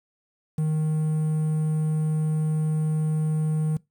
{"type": "tone with quantisation", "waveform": "triangle", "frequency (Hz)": 155.56, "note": "D#3", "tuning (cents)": 0, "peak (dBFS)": -19, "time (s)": [0.58, 3.77], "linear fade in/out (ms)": 5, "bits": 8, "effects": ["noise-tail reverb RT60 0.2 s tail -22 dB re dry"]}